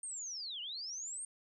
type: linear two-way sweep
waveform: sine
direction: down then up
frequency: 8800 to 2794 to 8800 Hz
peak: -40 dBFS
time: 0.03-1.25 s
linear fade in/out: 2 ms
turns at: 0.61 s
effects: none